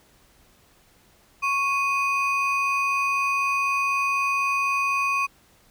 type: ring-modulated tone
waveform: triangle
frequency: 1798 Hz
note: A6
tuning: 37 cents sharp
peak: -16 dBFS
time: 1.42-5.27 s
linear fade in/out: 20 ms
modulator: 694 Hz
effects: pink hiss -58 dBFS RMS until 5.7 s